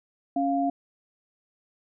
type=tone pair together; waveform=sine; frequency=277.2 / 698.5 Hz; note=C#4 / F5; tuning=0 / 0 cents; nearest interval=octave + major third; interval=1600 cents; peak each=-25 / -25 dBFS; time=0.36-0.7 s; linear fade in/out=5 ms; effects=none